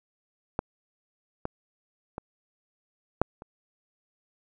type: clicks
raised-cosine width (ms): 1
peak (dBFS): -12 / -16 / -20 / -6 / -28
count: 5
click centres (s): 0.591 / 1.454 / 2.181 / 3.216 / 3.421
effects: none